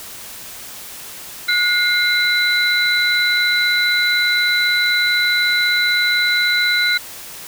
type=tone cluster; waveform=sine; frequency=1448 / 2113 / 3988 Hz; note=F#6 / C7 / B7; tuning=-38 / +16 / +16 cents; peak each=-18 dBFS; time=1.48-6.98 s; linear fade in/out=10 ms; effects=white hiss -34 dBFS RMS until 7.47 s